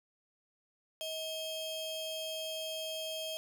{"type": "ring-modulated tone", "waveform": "40% pulse", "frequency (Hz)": 1926, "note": "B6", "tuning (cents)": -44, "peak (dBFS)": -33, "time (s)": [1.01, 3.37], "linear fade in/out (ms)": 0, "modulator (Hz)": 1290, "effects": []}